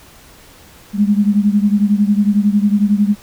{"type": "beating tone pair", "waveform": "sine", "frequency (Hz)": [202.4, 213.4], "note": ["G#3", "G#3"], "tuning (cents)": [-44, 47], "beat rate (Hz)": 11, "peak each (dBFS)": [-12, -15], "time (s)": [0.93, 3.16], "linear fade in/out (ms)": 50, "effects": ["pink hiss -43 dBFS RMS until 3.22 s"]}